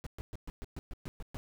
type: noise bursts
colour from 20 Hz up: brown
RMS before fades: -40 dBFS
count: 10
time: 0.04-1.37 s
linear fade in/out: 0 ms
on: 25 ms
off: 120 ms
effects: none